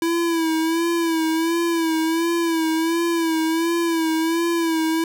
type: tone with vibrato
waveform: square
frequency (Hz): 329.6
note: E4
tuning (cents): 0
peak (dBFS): -19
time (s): 0.02-5.04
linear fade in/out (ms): 2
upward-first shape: sine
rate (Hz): 1.4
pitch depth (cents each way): 54
effects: none